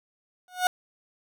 30% pulse tone with exponential growth, 729 Hz, F#5, 26 cents flat, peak -14 dBFS, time 0.48-0.67 s, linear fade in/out 1 ms, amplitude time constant 40 ms, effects none

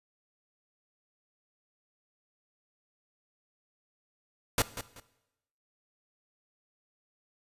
pink noise with echo, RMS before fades -25 dBFS, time 4.58-4.62 s, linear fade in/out 2 ms, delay 190 ms, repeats 2, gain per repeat -12 dB, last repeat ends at 5 s, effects noise-tail reverb RT60 0.9 s tail -17 dB re dry + resampled to 32000 Hz

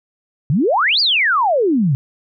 sine exponential two-way sweep, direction up then down, 125.4 to 4953 to 125.4 Hz, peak -12 dBFS, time 0.5-1.95 s, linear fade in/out 0 ms, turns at 1 s, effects none

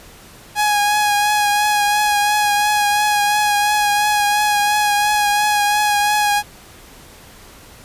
sawtooth tone with vibrato, 830.6 Hz, G#5, in tune, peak -10 dBFS, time 0.55-6.43 s, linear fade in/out 50 ms, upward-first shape triangle, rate 2.9 Hz, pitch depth 26 cents each way, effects pink hiss -42 dBFS RMS until 7.84 s + resampled to 32000 Hz

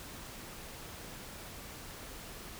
silence, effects pink hiss -47 dBFS RMS until 2.59 s

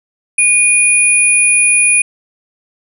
sine tone pair together, 2455 / 9721 Hz, D#7 / D#9, -24 / -41 cents, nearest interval 2 octaves, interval 2383 cents, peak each -10 dBFS, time 0.38-2.02 s, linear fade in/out 5 ms, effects none

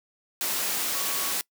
sine tone in noise, 1121 Hz, C#6, 19 cents sharp, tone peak -39 dBFS, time 0.95-1.32 s, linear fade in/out 0 ms, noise white, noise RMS -28 dBFS, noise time 0.41-1.41 s, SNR -14 dB, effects noise-tail reverb RT60 0.1 s tail -23 dB re dry + high-pass 200 Hz 12 dB/octave

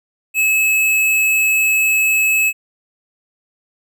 square tone, 2588 Hz, E7, 32 cents flat, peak -13 dBFS, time 0.34-2.53 s, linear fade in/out 50 ms, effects none

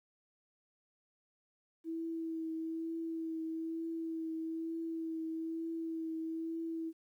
sine tone with vibrato, 325.6 Hz, E4, 21 cents flat, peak -36 dBFS, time 1.84-6.93 s, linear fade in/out 50 ms, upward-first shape triangle, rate 1.1 Hz, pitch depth 22 cents each way, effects 12-bit

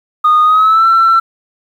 sine tone with pitch glide, 1232 to 1343.5 Hz, D#6 to E6, -17 to +33 cents, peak -4 dBFS, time 0.24-1.2 s, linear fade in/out 10 ms, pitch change +150 cents, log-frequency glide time 0.43-0.86 s, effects tanh soft clip ceiling -3 dBFS + 7-bit

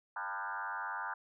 sine tone with frequency modulation, 1200 Hz, D6, 37 cents sharp, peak -36 dBFS, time 0.16-1.14 s, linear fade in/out 5 ms, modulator 98.7 Hz, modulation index 4, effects none

